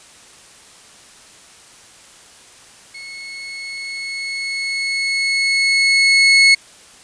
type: tone with level ramp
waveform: 30% pulse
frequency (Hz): 2189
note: C#7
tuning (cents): -22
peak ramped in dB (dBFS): -29 to -4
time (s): 2.94-6.55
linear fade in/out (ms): 10
effects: white hiss -44 dBFS RMS until 7.03 s + resampled to 22050 Hz